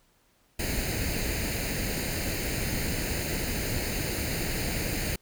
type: noise with comb filter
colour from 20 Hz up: pink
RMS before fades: -30 dBFS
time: 0.59-5.16 s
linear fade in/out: 5 ms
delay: 0.44 ms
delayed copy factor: +0.7
effects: pink hiss -66 dBFS RMS until 5.21 s